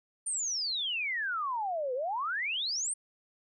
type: exponential two-way sweep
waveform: sine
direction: down then up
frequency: 9220 to 486.3 to 9220 Hz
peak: -30 dBFS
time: 0.26-2.94 s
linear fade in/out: 10 ms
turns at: 1.94 s
effects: none